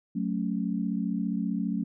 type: chord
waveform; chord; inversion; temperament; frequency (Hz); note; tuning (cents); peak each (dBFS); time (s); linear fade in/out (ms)
sine; F# minor; none; equal; 185 / 220 / 277.2; F#3 / A3 / C#4; 0 / 0 / 0; -30 / -30 / -33; 0.15-1.84; 10
effects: none